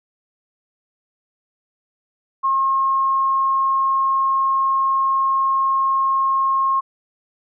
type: tone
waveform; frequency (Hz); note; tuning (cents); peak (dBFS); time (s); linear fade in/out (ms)
sine; 1076; C6; +48; -15; 2.43-6.81; 20
effects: none